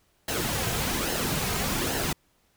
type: noise with flanger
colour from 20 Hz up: pink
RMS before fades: -28 dBFS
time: 0.28-2.13 s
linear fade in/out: 5 ms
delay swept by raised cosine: 0.84 to 3.54 ms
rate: 1.2 Hz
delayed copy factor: -0.55
effects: pink hiss -67 dBFS RMS until 2.56 s